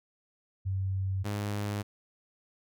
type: tone pair in turn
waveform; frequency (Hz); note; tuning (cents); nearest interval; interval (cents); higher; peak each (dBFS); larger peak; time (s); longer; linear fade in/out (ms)
sine / sawtooth; 95.6 / 102.97; G2 / G#2; -43 / -14; minor second; 129; second; -28 / -27; second; 0.65-1.24 / 1.24-1.83; neither; 20
effects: none